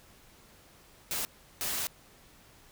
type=noise bursts at uneven times; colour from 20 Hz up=white; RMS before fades=-33 dBFS; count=2; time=1.11-1.25 / 1.61-1.87 s; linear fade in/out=0 ms; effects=pink hiss -58 dBFS RMS until 2.71 s